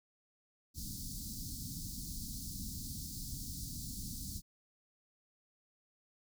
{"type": "band-stop noise", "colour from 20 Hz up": "pink", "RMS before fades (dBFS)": -43, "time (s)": [0.74, 4.42], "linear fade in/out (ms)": 50, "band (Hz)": [270, 4300], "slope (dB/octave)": 48, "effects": []}